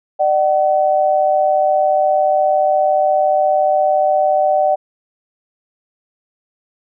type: tone pair together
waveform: sine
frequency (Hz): 600 / 757.1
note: D5 / F#5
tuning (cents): +37 / +40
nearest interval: major third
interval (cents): 403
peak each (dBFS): -14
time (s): 0.19-4.76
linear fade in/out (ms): 20
effects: none